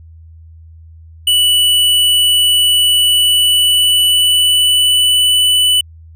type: tone with pitch glide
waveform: square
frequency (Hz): 2960 to 2982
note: F#7 to F#7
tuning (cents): 0 to +13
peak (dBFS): -9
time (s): 1.27-5.81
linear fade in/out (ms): 5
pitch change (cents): +13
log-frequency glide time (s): 2.88-5.44
effects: added 81 Hz sine -35 dBFS peak until 6.15 s